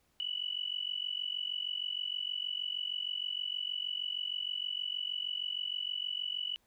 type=tone with amplitude modulation; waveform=sine; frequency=2960 Hz; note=F#7; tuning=in tune; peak=-30 dBFS; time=0.2-6.56 s; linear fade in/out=0 ms; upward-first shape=sine; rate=46.4 Hz; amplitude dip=90%; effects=pink hiss -73 dBFS RMS until 6.66 s